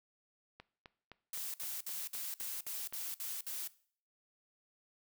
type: click train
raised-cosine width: 0.3 ms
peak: -34 dBFS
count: 10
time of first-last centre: 0.6-2.926 s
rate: 3.87 Hz
type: noise bursts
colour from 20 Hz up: blue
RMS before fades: -41 dBFS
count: 9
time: 1.33-3.676 s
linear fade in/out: 2 ms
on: 210 ms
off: 57 ms
effects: noise-tail reverb RT60 0.5 s tail -19 dB re dry